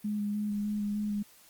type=tone with vibrato; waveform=sine; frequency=207.7 Hz; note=G#3; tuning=in tune; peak=-29 dBFS; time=0.04-1.23 s; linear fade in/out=10 ms; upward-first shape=square; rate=3.3 Hz; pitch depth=15 cents each way; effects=white hiss -58 dBFS RMS until 1.49 s + Opus 32 kbps